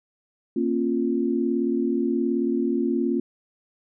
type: chord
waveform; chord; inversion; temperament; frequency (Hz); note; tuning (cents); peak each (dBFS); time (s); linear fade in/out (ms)
sine; Bb minor; none; equal with one note detuned; 233.1 / 271.8 / 349.2; Bb3 / Db4 / F4; 0 / -34 / 0; -25; 0.56-3.2; 5
effects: none